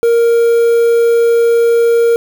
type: tone with quantisation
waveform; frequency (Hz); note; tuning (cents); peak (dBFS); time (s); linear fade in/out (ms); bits
triangle; 466.2; A#4; 0; -5; 0.03-2.16; 0; 5
effects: none